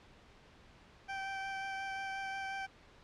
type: tone with vibrato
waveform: 20% pulse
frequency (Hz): 778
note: G5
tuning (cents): -13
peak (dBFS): -33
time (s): 1.08-2.67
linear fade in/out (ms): 20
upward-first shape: sine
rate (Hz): 5.6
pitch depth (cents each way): 10
effects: pink hiss -60 dBFS RMS until 3.03 s + low-pass 4000 Hz 12 dB/octave